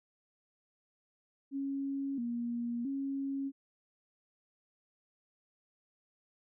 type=tone with pitch steps; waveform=sine; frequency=275.4 / 237.2 / 274.2 Hz; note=C#4 / A#3 / C#4; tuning=-11 / +30 / -19 cents; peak=-33 dBFS; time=1.51-3.52 s; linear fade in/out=50 ms; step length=670 ms; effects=none